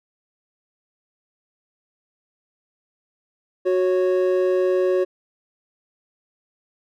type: tone pair together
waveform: triangle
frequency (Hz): 368.4 / 552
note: F#4 / C#5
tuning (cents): -7 / -7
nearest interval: perfect fifth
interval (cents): 700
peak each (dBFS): -16 / -20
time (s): 3.65-5.05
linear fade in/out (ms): 20
effects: none